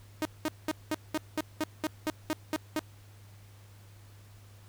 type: tone bursts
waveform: sawtooth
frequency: 310.6 Hz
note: D#4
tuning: 3 cents flat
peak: -24 dBFS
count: 12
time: 0.22-2.792 s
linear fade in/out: 0 ms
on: 31 ms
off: 200 ms
effects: added 101 Hz sine -51 dBFS peak until 4.68 s + pink hiss -60 dBFS RMS until 4.68 s